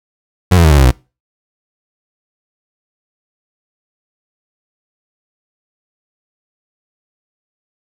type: tone with pitch steps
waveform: 30% pulse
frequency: 90.8 / 84.23 / 78.14 / 72.49 / 67.24 / 62.38 Hz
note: F#2 / E2 / D#2 / D2 / C2 / B1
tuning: -32 / +38 / +8 / -22 / +48 / +18 cents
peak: -3 dBFS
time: 0.51-0.912 s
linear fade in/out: 10 ms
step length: 67 ms
effects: noise-tail reverb RT60 0.3 s tail -24 dB re dry